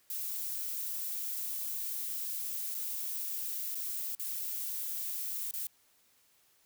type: noise with dropouts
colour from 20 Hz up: violet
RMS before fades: -37 dBFS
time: 0.1-5.67 s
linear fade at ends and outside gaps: 2 ms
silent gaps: 2.745-2.749 / 3.748-3.752 / 4.151-4.196 / 5.511-5.537 s
effects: white hiss -68 dBFS RMS until 6.65 s